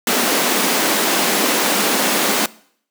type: high-pass noise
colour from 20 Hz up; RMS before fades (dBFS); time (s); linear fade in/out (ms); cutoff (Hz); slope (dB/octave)
pink; -17; 0.07-2.46; 2; 200; 48
effects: noise-tail reverb RT60 0.6 s tail -21 dB re dry